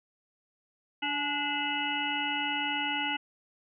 harmonic tone with a mistuned harmonic, 291.8 Hz, D4, 11 cents flat, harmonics 1 / 3 / 5 / 7 / 9 / 10, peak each -38 / -34 / -37 / -36 / -36 / -34 dBFS, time 1.02-3.17 s, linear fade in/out 10 ms, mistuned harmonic 3, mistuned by -48 cents, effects none

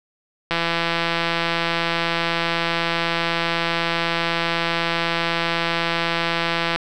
click train, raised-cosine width 0.3 ms, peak -5 dBFS, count 1051, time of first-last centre 0.51-6.76 s, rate 168 Hz, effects none

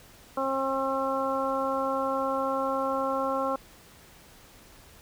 harmonic tone, 268.4 Hz, C4, 44 cents sharp, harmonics 1 / 2 / 3 / 4 / 5, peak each -34 / -29 / -34 / -31 / -34 dBFS, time 0.37-3.56 s, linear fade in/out 5 ms, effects pink hiss -53 dBFS RMS until 5.01 s

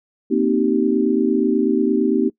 sine chord, C minor seventh, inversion third, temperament equal with one note detuned, 233.1 / 261.6 / 311.1 / 387 Hz, Bb3 / C4 / Eb4 / G4, 0 / 0 / 0 / -22 cents, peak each -20 dBFS, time 0.3-2.3 s, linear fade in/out 20 ms, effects noise-tail reverb RT60 0.1 s tail -21 dB re dry

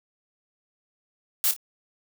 blue noise with echo, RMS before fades -22 dBFS, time 1.44-1.51 s, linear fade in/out 0 ms, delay 27 ms, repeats 2, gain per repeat -10 dB, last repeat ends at 1.564 s, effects none

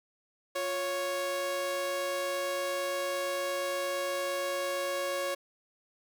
sawtooth tone pair together, 353.1 / 554 Hz, F4 / C#5, +19 / -1 cents, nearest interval minor sixth, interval 780 cents, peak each -36 / -27 dBFS, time 0.55-5.35 s, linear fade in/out 10 ms, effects none

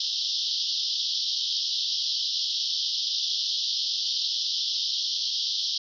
white band-pass noise, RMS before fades -28 dBFS, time 0-5.78 s, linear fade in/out 5 ms, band 3100 to 5500 Hz, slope 96 dB/octave, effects none

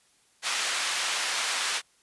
pink band-pass noise, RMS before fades -29 dBFS, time 0.42-1.82 s, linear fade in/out 50 ms, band 1300 to 8400 Hz, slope 12 dB/octave, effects white hiss -64 dBFS RMS until 2.02 s + resampled to 24000 Hz

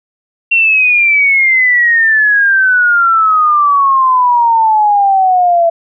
sine exponential sweep, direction down, 2743 to 666 Hz, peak -6 dBFS, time 0.51-5.7 s, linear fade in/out 10 ms, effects none

